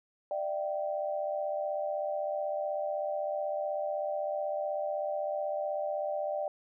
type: tone cluster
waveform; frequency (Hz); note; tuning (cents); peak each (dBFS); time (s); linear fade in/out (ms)
sine; 597 / 673 / 776; D5 / E5 / G5; +28 / +36 / -18; -32 / -39 / -37; 0.31-6.48; 2
effects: none